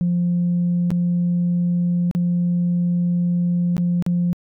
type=tone with dropouts; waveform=sine; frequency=175.1 Hz; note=F3; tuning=5 cents sharp; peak=-15 dBFS; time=0.01-4.33 s; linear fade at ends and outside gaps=0 ms; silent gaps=0.905-0.915 / 2.112-2.15 / 3.767-3.78 / 4.024-4.064 s; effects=tanh soft clip ceiling -13 dBFS